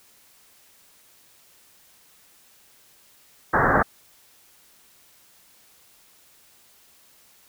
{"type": "low-pass noise", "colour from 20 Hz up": "white", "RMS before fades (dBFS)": -19, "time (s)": [3.53, 3.83], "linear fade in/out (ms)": 10, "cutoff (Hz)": 1800, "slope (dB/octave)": 96, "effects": ["white hiss -56 dBFS RMS until 7.48 s"]}